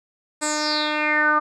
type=tone with low-pass filter sweep; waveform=10% pulse; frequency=302.4 Hz; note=D#4; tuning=49 cents flat; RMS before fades=-21 dBFS; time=0.41-1.4 s; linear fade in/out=20 ms; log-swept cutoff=8600 to 1200 Hz; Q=6.9; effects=none